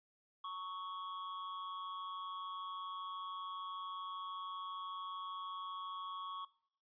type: tone with amplitude modulation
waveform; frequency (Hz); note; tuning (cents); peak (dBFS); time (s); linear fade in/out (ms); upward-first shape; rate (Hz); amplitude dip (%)
square; 1108.7; C#6; 0; -40; 0.44-6.45; 5; sine; 187; 55
effects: noise-tail reverb RT60 0.6 s tail -20 dB re dry + resampled to 11025 Hz